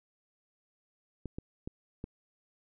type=clicks; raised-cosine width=3 ms; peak=-25 dBFS; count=4; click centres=1.257 / 1.385 / 1.675 / 2.041 s; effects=none